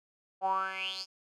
10% pulse tone with band-pass filter sweep, 190 Hz, F#3, 46 cents sharp, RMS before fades -33 dBFS, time 0.41-1.06 s, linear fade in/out 50 ms, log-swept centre 690 to 5400 Hz, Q 8.6, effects none

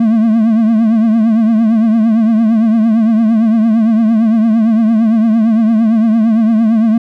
triangle tone with vibrato, 223 Hz, A3, 23 cents sharp, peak -5 dBFS, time 0-6.98 s, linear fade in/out 5 ms, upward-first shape triangle, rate 8.8 Hz, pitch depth 94 cents each way, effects none

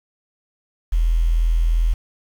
sine tone with quantisation, 41.41 Hz, E1, 9 cents sharp, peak -14 dBFS, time 0.92-1.94 s, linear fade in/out 10 ms, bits 7, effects none

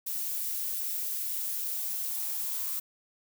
violet noise with high-pass filter sweep, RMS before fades -33 dBFS, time 0.06-2.8 s, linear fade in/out 10 ms, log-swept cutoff 250 to 1100 Hz, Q 5.6, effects none

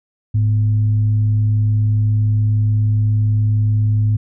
sine tone with frequency modulation, 106.5 Hz, G#2, 44 cents sharp, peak -12 dBFS, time 0.34-4.17 s, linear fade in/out 10 ms, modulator 143 Hz, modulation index 0.22, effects none

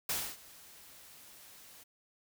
white noise with ADSR envelope, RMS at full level -33 dBFS, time 0.09-1.84 s, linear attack 4 ms, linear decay 270 ms, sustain -22 dB, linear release 14 ms, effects none

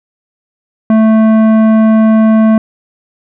sine tone with tanh clipping, 220 Hz, A3, in tune, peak -6 dBFS, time 0.9-2.58 s, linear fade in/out 2 ms, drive 13 dB, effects none

